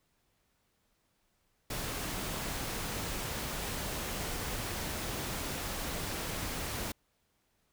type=noise; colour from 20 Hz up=pink; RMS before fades=-37 dBFS; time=1.7-6.92 s; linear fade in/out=5 ms; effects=pink hiss -75 dBFS RMS until 7.72 s